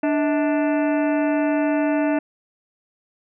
harmonic tone with a mistuned harmonic, 294.4 Hz, D4, 4 cents sharp, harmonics 1 / 2 / 3 / 4 / 5 / 6 / 7 / 8 / 9, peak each -19 / -23 / -30 / -40 / -34 / -36 / -40 / -42 / -37 dBFS, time 0.03-2.19 s, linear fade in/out 5 ms, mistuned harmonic 2, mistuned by +140 cents, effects none

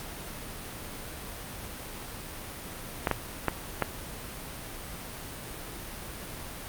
clicks, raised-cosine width 0.5 ms, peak -9 dBFS, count 4, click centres 3.072 / 3.113 / 3.483 / 3.823 s, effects pink hiss -40 dBFS RMS until 6.68 s + Opus 48 kbps

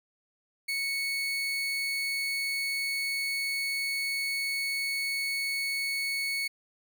30% pulse tone, 2213 Hz, C#7, 3 cents flat, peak -26 dBFS, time 0.68-6.48 s, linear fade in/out 10 ms, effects none

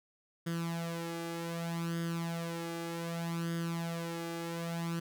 sawtooth tone with flanger, 167.8 Hz, E3, 31 cents sharp, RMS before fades -37 dBFS, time 0.46-5 s, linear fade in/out 10 ms, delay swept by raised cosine 0.6 to 2.5 ms, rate 0.65 Hz, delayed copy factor +0.7, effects none

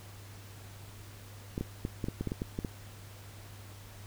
clicks, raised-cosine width 3 ms, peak -20 dBFS, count 11, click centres 1.579 / 1.61 / 1.851 / 2.042 / 2.085 / 2.21 / 2.273 / 2.319 / 2.419 / 2.589 / 2.648 s, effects added 100 Hz sine -48 dBFS peak until 4.06 s + pink hiss -53 dBFS RMS until 4.06 s

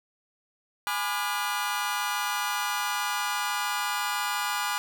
sawtooth chord, G# diminished seventh, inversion none, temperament just, 830.6 / 996.7 / 1196.1 / 1435.3 Hz, G#5 / B5 / D6 / F6, 0 / +16 / +31 / +47 cents, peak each -29 dBFS, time 0.87-4.78 s, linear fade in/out 0 ms, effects none

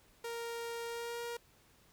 sawtooth tone with pitch glide, 466.2 to 472.2 Hz, A#4 to A#4, 0 to +22 cents, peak -35 dBFS, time 0.24-1.37 s, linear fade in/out 5 ms, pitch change +22 cents, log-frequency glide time 0.87-1.21 s, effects pink hiss -66 dBFS RMS until 1.92 s

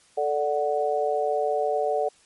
sine chord, D major, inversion second, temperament equal, 440 / 587.3 / 740 Hz, A4 / D5 / F#5, 0 / 0 / 0 cents, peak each -26 dBFS, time 0.17-2.09 s, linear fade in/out 10 ms, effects white hiss -58 dBFS RMS until 2.25 s + MP3 48 kbps

